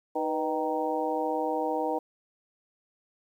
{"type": "harmonic tone with a mistuned harmonic", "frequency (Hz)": 155.56, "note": "D#3", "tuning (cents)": 0, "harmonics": [2, 3, 4, 5, 6], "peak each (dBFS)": [-33, -31, -34, -32, -34], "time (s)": [0.15, 1.99], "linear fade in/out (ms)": 10, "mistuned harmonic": 3, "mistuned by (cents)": 81, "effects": ["10-bit"]}